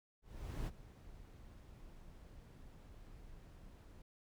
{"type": "noise with ADSR envelope", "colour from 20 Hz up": "brown", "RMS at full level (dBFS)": -40, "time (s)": [0.22, 4.02], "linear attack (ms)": 450, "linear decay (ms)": 33, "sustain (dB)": -16, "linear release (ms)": 3, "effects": []}